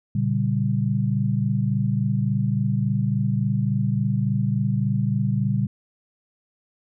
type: chord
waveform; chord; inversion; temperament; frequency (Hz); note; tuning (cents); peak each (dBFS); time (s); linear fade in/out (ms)
sine; G diminished; first; just; 117.6 / 141.12 / 196; Bb2 / Db3 / G3; +16 / +31 / 0; -23 / -24 / -24; 0.15-5.67; 5
effects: none